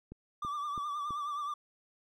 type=click train; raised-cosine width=3 ms; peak=-32 dBFS; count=4; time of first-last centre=0.12-1.107 s; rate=3.04 Hz
type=tone with vibrato; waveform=triangle; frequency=1172 Hz; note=D6; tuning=4 cents flat; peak=-32 dBFS; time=0.42-1.54 s; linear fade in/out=5 ms; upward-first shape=triangle; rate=9.5 Hz; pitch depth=67 cents each way
effects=none